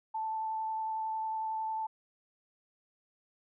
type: tone with vibrato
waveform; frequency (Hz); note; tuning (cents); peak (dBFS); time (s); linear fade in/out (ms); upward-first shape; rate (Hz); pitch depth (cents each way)
sine; 880; A5; 0; -32; 0.14-1.87; 10; triangle; 11; 10
effects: none